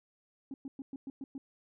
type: tone bursts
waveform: sine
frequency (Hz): 270.9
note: C#4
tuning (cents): -40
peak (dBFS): -37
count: 7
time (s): 0.51-1.38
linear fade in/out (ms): 2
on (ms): 30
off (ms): 110
effects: tanh soft clip ceiling -35 dBFS